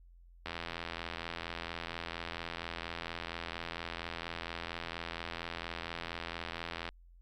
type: click train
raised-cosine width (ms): 0.3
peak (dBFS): -22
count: 543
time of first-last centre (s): 0.46-6.889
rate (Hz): 84.3
effects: added 43 Hz sine -55 dBFS peak until 7.21 s + Opus 48 kbps